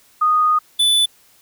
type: tone pair in turn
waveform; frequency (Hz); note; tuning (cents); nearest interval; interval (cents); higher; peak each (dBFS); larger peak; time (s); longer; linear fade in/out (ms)
sine / square; 1238 / 3487; D#6 / A7; -9 / -16; octave + tritone; 1793; second; -12 / -13; first; 0.21-0.59 / 0.79-1.06; first; 10
effects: white hiss -53 dBFS RMS until 1.41 s